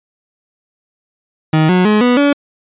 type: tone with pitch steps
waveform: 30% pulse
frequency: 156.8 / 182.21 / 211.7 / 246 / 285.9 Hz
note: D#3 / F#3 / G#3 / B3 / D4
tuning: +14 / -26 / +33 / -7 / -46 cents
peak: -6 dBFS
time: 1.53-2.33 s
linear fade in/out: 5 ms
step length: 160 ms
effects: resampled to 8000 Hz